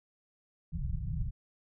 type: low-pass noise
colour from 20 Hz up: pink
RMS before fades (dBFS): -34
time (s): 0.72-1.31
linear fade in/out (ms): 20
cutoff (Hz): 180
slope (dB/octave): 96
effects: none